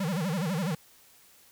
square tone with vibrato, 174.61 Hz, F3, in tune, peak -28 dBFS, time 0-0.75 s, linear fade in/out 5 ms, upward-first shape sine, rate 12 Hz, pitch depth 250 cents each way, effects white hiss -58 dBFS RMS until 1.51 s

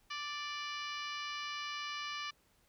harmonic tone with a mistuned harmonic, 587 Hz, D5, 1 cent flat, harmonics 2 / 3 / 4 / 5 / 6 / 7 / 8 / 9 / 10, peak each -43 / -47 / -45 / -46 / -53 / -51 / -51 / -54 / -56 dBFS, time 0.1-2.31 s, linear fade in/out 10 ms, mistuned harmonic 8, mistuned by +25 cents, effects pink hiss -71 dBFS RMS until 2.68 s

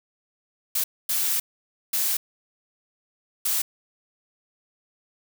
blue noise bursts at uneven times, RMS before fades -24 dBFS, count 4, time 0.75-0.84 / 1.09-1.4 / 1.93-2.17 / 3.45-3.62 s, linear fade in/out 5 ms, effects none

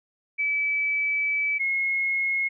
sine tone pair in turn, 2300 / 2165 Hz, D7 / C#7, -37 / -41 cents, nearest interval minor second, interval 104 cents, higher first, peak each -22 dBFS, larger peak neither, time 0.38-1.59 / 1.59-2.49 s, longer first, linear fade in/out 20 ms, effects none

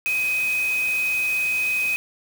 sine tone in noise, 2516 Hz, D#7, 19 cents sharp, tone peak -20 dBFS, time 0.06-1.96 s, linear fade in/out 0 ms, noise white, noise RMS -35 dBFS, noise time 0.06-1.96 s, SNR +12 dB, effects none

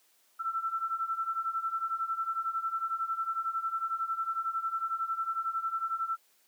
sine beating tone pair, 1329 / 1340 Hz, E6 / E6, +14 / +28 cents, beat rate 11 Hz, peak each -35 / -32 dBFS, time 0.39-6.17 s, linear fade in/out 20 ms, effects white hiss -67 dBFS RMS until 6.47 s + high-pass 300 Hz 12 dB/octave

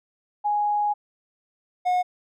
sine / triangle tone pair in turn, 830.6 / 724.9 Hz, G#5 / F#5, 0 / -36 cents, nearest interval major second, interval 236 cents, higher first, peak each -20 / -17 dBFS, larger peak second, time 0.44-0.94 / 1.85-2.03 s, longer first, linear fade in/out 20 ms, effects none

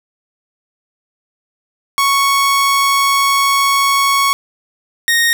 sawtooth tone pair in turn, 1108.7 / 1860.2 Hz, C#6 / A#6, 0 / -4 cents, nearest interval major sixth, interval 896 cents, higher second, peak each -7 dBFS, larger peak neither, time 1.98-4.33 / 5.08-5.33 s, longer first, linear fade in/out 0 ms, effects none

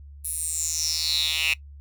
10% pulse tone with high-pass filter sweep, 160 Hz, D#3, 49 cents sharp, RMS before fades -26 dBFS, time 0.24-1.54 s, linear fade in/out 10 ms, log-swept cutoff 11000 to 2600 Hz, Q 6.8, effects noise-tail reverb RT60 0.1 s tail -20 dB re dry + added 71 Hz sine -41 dBFS peak until 1.8 s

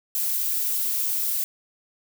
violet noise, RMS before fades -25 dBFS, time 0.15-1.44 s, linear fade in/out 0 ms, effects none

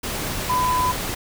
sine tone in noise, 1002 Hz, B5, 25 cents sharp, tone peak -18 dBFS, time 0.49-0.92 s, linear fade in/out 10 ms, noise pink, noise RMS -27 dBFS, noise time 0.03-1.15 s, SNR +6 dB, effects none

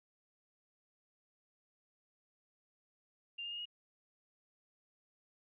sine tone with pitch steps, 2794 / 2822 / 2849 / 2878 Hz, F7 / F7 / F7 / F#7, 0 / +17 / +34 / -49 cents, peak -40 dBFS, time 3.38-3.656 s, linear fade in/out 10 ms, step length 69 ms, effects none

